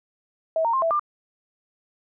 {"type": "tone with pitch steps", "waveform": "sine", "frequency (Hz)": [646, 923, 1058, 660, 1194], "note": ["E5", "A#5", "C6", "E5", "D6"], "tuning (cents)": [-35, -17, 19, 2, 28], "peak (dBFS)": -19, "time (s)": [0.56, 0.995], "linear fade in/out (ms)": 2, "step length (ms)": 87, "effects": []}